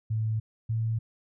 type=tone pair in turn; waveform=sine; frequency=110 / 112.44 Hz; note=A2 / A2; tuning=0 / +38 cents; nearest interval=unison; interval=38 cents; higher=second; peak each=-25 dBFS; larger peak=neither; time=0.1-0.4 / 0.69-0.99 s; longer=neither; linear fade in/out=10 ms; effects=none

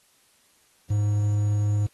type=tone with quantisation; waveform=triangle; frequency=103.83 Hz; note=G#2; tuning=in tune; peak=-18 dBFS; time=0.9-1.87 s; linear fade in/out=10 ms; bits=8; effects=white hiss -62 dBFS RMS until 1.93 s + AAC 32 kbps

